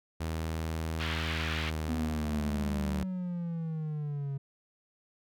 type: tone with pitch glide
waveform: sawtooth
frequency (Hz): 80.5 to 74.25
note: E2 to D2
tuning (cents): -41 to +20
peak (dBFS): -28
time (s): 0.2-3.04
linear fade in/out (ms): 10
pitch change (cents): -139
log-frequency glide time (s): 1.29-2.85
type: band-pass noise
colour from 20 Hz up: white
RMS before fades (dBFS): -37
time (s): 0.99-1.71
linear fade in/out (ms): 20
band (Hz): 1100 to 3300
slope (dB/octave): 24
type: exponential sweep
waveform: triangle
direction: down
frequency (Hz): 248.5 to 136.5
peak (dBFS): -30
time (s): 1.88-4.38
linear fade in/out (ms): 10
effects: none